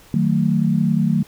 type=chord; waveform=sine; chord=D# diminished; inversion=none; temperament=just; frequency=155.56 / 186.68 / 224 Hz; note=D#3 / F#3 / A3; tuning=0 / +16 / +31 cents; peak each=-19 dBFS; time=0.14-1.23 s; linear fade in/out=2 ms; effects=pink hiss -48 dBFS RMS until 1.27 s